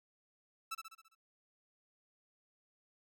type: tone with echo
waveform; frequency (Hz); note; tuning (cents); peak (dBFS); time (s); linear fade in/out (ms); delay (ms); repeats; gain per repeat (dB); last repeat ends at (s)
sawtooth; 1318.5; E6; 0; -34; 0.71-0.75; 10; 67; 6; -5; 1.152
effects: none

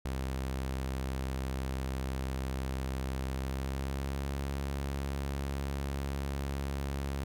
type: tone with pitch glide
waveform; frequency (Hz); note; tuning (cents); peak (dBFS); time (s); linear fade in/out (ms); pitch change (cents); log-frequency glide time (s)
sawtooth; 66 to 69.04; C2 to C#2; +16 to -6; -29; 0.05-7.24; 5; +78; 3.3-4.32
effects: none

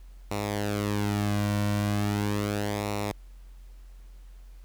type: tone with flanger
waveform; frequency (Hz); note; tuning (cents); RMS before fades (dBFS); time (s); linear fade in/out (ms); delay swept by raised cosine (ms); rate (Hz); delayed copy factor
sawtooth; 103; G#2; -14; -28; 0.31-3.12; 5; 0.62 to 2.42; 0.38; -0.65
effects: added 44 Hz sine -44 dBFS peak until 4.64 s + pink hiss -64 dBFS RMS until 4.64 s

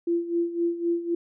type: tone with tremolo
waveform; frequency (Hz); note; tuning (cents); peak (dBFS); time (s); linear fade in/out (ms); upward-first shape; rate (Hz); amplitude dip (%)
sine; 341.3; F4; -40; -20; 0.07-1.15; 5; sine; 3.9; 75
effects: none

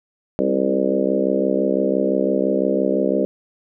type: harmonic tone with a mistuned harmonic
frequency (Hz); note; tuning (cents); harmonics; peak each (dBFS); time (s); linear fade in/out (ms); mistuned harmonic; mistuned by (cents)
65.9; C2; +13; 3 / 4 / 5 / 6 / 7 / 8 / 9; -24 / -24 / -24 / -24 / -24 / -24 / -24; 0.39-3.25; 0; 4; +29
effects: none

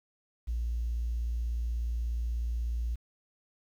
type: tone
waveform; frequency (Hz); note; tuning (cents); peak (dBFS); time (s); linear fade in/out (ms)
triangle; 58.27; A#1; 0; -25; 0.47-2.96; 20
effects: tanh soft clip ceiling -27 dBFS + 10-bit

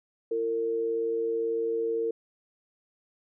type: tone pair together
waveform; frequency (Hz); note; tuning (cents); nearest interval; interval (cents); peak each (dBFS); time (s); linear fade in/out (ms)
sine; 338.4 / 456.5; E4 / A#4; +45 / -36; perfect fourth; 519; -35 / -26; 0.31-2.11; 5
effects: none

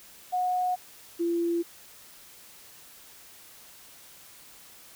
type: tone pair in turn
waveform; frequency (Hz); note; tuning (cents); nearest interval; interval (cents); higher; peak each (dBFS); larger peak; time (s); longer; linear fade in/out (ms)
sine; 729 / 340.5; F#5 / F4; -26 / -44; octave + minor second; 1318; first; -24; neither; 0.32-0.76 / 1.19-1.63; neither; 20
effects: white hiss -51 dBFS RMS until 4.95 s

